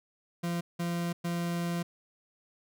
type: tone bursts at uneven times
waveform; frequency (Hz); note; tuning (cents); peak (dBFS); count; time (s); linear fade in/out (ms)
40% pulse; 171.9; F3; -27; -29; 3; 0.43-0.61 / 0.79-1.13 / 1.24-1.83; 10
effects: none